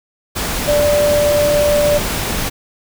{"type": "tone in noise", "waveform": "sine", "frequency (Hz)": 587.3, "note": "D5", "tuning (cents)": 0, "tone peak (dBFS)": -11, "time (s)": [0.67, 1.99], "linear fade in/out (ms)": 20, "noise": "pink", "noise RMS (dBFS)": -20, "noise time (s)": [0.35, 2.5], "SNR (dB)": 6, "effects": []}